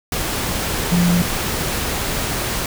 sine tone in noise, 174.61 Hz, F3, in tune, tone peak -13 dBFS, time 0.92-1.22 s, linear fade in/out 2 ms, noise pink, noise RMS -22 dBFS, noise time 0.12-2.66 s, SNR +6 dB, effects none

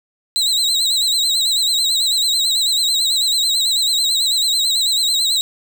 35% pulse tone with vibrato, 3947 Hz, B7, 2 cents flat, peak -13 dBFS, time 0.36-5.41 s, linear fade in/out 0 ms, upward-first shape sine, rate 9.1 Hz, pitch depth 86 cents each way, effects none

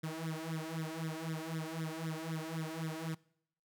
sawtooth tone with flanger, 160.5 Hz, E3, 46 cents flat, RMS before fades -40 dBFS, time 0.03-3.15 s, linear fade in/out 10 ms, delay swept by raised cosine 0.54 to 3.04 ms, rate 3.9 Hz, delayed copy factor +1, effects noise-tail reverb RT60 0.7 s tail -23 dB re dry

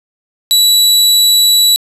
sawtooth tone, 3931 Hz, B7, 9 cents flat, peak -3 dBFS, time 0.51-1.76 s, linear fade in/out 0 ms, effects resampled to 32000 Hz + 7-bit

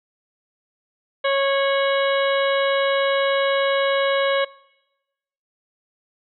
harmonic tone with a mistuned harmonic, 550 Hz, C#5, 14 cents flat, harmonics 1 / 2 / 3 / 4 / 5 / 6 / 7, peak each -19 / -25 / -27 / -28 / -32 / -33 / -32 dBFS, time 1.24-4.45 s, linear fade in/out 10 ms, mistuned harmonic 5, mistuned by +100 cents, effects noise-tail reverb RT60 1.0 s tail -23 dB re dry

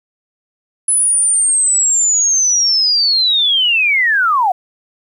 sine linear sweep, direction down, 10150 to 700 Hz, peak -10 dBFS, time 0.88-4.52 s, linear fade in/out 5 ms, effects 8-bit

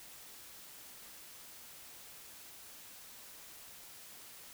silence, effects white hiss -53 dBFS RMS until 4.53 s

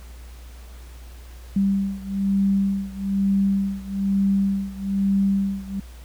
sine beating tone pair, 196 / 197.1 Hz, G3 / G3, 0 / +10 cents, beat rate 1.1 Hz, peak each -21 / -23 dBFS, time 1.56-5.8 s, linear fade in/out 5 ms, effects added 60 Hz sine -38 dBFS peak until 6.04 s + pink hiss -50 dBFS RMS until 6.04 s

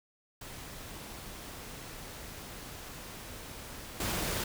pink noise with level steps, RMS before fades -45 / -33 dBFS, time 0.41-4.44 s, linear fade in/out 5 ms, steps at 4 s, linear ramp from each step 5 ms, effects none

